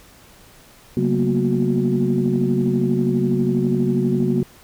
sine tone cluster, 138.6 / 189 / 228.6 / 240.9 / 366.2 Hz, C#3 / F#3 / A#3 / B3 / F#4, 0 / +37 / -34 / -43 / -18 cents, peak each -22 dBFS, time 0.97-4.43 s, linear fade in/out 2 ms, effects tanh soft clip ceiling -7 dBFS + pink hiss -48 dBFS RMS until 4.63 s

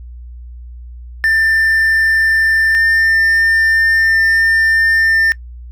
triangle tone pair in turn, 1786 / 1799.5 Hz, A6 / A6, +25 / +38 cents, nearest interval unison, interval 13 cents, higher second, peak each -8 dBFS, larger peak neither, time 1.24-2.75 / 2.75-5.32 s, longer second, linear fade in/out 0 ms, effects noise-tail reverb RT60 0.1 s tail -21 dB re dry + added 60 Hz sine -29 dBFS peak until 5.71 s

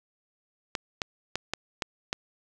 clicks, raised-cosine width 0.2 ms, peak -11 dBFS, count 6, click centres 0.752 / 1.018 / 1.356 / 1.536 / 1.822 / 2.129 s, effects none

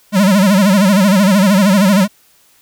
square tone with vibrato, 196 Hz, G3, in tune, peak -8 dBFS, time 0.12-2.08 s, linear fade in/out 50 ms, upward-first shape sine, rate 13 Hz, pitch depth 130 cents each way, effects white hiss -51 dBFS RMS until 2.61 s

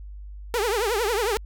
sawtooth tone with vibrato, 440 Hz, A4, in tune, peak -18 dBFS, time 0.54-1.37 s, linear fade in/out 0 ms, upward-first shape triangle, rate 11 Hz, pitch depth 240 cents each way, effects added 50 Hz sine -36 dBFS peak until 1.45 s

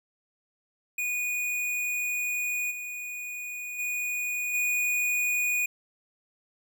square tone with level steps, 2462 Hz, D#7, 19 cents flat, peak -28 / -35 / -29 / -25 dBFS, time 0.98-5.66 s, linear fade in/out 5 ms, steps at 2.7 / 3.78 / 4.53 s, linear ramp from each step 20 ms, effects none

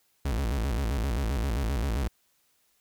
40% pulse tone with vibrato, 61.74 Hz, B1, in tune, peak -25 dBFS, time 0.25-2.08 s, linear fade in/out 5 ms, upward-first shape square, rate 7.6 Hz, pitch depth 210 cents each way, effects white hiss -69 dBFS RMS until 2.8 s

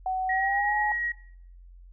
sine tone with pitch glide, 750 to 841.8 Hz, F#5 to G#5, +23 to +23 cents, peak -25 dBFS, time 0.06-0.92 s, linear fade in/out 2 ms, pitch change +200 cents, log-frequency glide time 0.3-0.75 s
sine tone with tremolo, 1900 Hz, A#6, 33 cents sharp, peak -26 dBFS, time 0.29-1.12 s, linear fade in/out 5 ms, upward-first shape triangle, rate 8.2 Hz, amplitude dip 25%
effects noise-tail reverb RT60 0.6 s tail -17 dB re dry + added 44 Hz sine -46 dBFS peak until 1.92 s

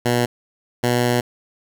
10% pulse tone pair in turn, 121 / 121.91 Hz, B2 / B2, -35 / -22 cents, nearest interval unison, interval 13 cents, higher second, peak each -8 dBFS, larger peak neither, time 0.05-0.26 / 0.83-1.21 s, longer second, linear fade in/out 10 ms, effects none

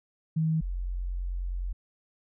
sine tone pair in turn, 159.4 / 44.73 Hz, D#3 / F1, +42 / +42 cents, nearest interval octave + minor seventh, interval 2200 cents, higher first, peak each -23 / -29 dBFS, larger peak first, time 0.36-0.61 / 0.61-1.73 s, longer second, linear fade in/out 10 ms, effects none

